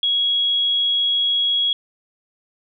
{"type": "tone", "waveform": "sine", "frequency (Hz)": 3322, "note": "G#7", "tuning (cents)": 0, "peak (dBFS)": -16, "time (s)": [0.03, 1.73], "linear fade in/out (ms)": 2, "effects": []}